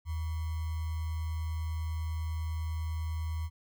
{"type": "tone with sample-and-hold", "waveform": "sine", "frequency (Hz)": 80, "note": "D#2", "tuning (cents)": 49, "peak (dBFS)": -31, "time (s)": [0.05, 3.5], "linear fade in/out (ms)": 50, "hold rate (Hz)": 1050, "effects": []}